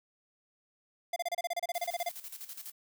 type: tone bursts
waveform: square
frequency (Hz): 694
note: F5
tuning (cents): -11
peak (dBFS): -31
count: 16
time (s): 1.13-2.092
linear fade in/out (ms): 5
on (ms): 32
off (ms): 30
type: noise with tremolo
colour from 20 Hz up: blue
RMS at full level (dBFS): -43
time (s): 1.74-2.72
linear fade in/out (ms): 10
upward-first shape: square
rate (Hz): 12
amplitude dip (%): 70
effects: none